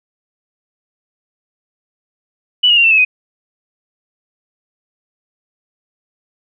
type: tone with pitch steps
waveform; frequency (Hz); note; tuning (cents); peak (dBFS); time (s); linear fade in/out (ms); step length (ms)
sine; 2962 / 2864 / 2770 / 2679 / 2591 / 2505; F#7 / F7 / F7 / E7 / E7 / D#7; +1 / +43 / -15 / +27 / -30 / +11; -7; 2.63-3.05; 10; 70
effects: none